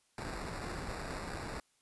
pink noise with sample-and-hold, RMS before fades -41 dBFS, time 0.18-1.6 s, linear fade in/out 2 ms, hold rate 3150 Hz, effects white hiss -73 dBFS RMS until 1.81 s + resampled to 24000 Hz

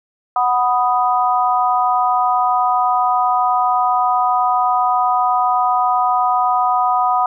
sine chord, B major, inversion second, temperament equal, 740 / 987.8 / 1244.5 Hz, F#5 / B5 / D#6, 0 / 0 / 0 cents, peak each -16 / -18 / -18 dBFS, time 0.36-7.26 s, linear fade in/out 2 ms, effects none

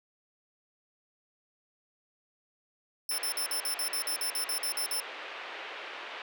10% pulse tone bursts, 5330 Hz, E8, 18 cents sharp, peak -24 dBFS, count 14, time 3.09-5.002 s, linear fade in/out 2 ms, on 92 ms, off 48 ms
white band-pass noise, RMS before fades -42 dBFS, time 3.11-6.22 s, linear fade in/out 2 ms, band 380 to 3000 Hz, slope 24 dB/octave
effects none

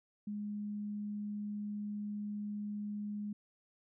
sine tone, 207.5 Hz, G#3, 1 cent flat, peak -37 dBFS, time 0.27-3.33 s, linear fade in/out 5 ms, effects none

